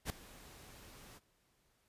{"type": "noise with ADSR envelope", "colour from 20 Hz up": "pink", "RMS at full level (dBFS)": -37, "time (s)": [0.05, 1.2], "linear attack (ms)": 50, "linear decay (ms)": 3, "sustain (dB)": -19, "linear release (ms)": 36, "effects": ["pink hiss -75 dBFS RMS until 1.88 s", "resampled to 32000 Hz"]}